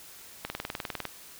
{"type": "click train", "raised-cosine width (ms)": 0.3, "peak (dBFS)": -16, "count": 13, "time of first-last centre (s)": [0.45, 1.053], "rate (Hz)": 19.9, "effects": ["white hiss -49 dBFS RMS until 1.39 s"]}